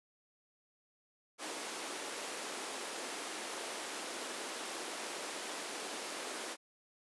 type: high-pass noise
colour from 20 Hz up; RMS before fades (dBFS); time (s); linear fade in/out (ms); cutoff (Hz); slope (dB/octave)
pink; -42; 1.38-6.57; 50; 300; 24
effects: resampled to 24000 Hz